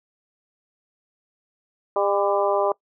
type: harmonic tone with a mistuned harmonic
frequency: 200.9 Hz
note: G3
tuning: 43 cents sharp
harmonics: 2 / 3 / 4 / 5 / 6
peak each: -24 / -22 / -26 / -27 / -29 dBFS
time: 1.96-2.72 s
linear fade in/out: 2 ms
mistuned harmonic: 6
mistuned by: -36 cents
effects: noise-tail reverb RT60 0.1 s tail -23 dB re dry